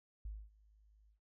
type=tone with ADSR envelope; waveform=sine; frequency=52.4 Hz; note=G#1; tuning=16 cents sharp; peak=-40 dBFS; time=0.25-1.2 s; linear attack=4 ms; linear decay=240 ms; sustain=-24 dB; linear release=110 ms; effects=none